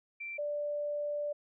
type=tone pair in turn; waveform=sine; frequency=2349 / 587.2 Hz; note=D7 / D5; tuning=0 / 0 cents; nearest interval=2 octaves; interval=2400 cents; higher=first; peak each=-38 / -32 dBFS; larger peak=second; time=0.2-0.38 / 0.38-1.33 s; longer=second; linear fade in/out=10 ms; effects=none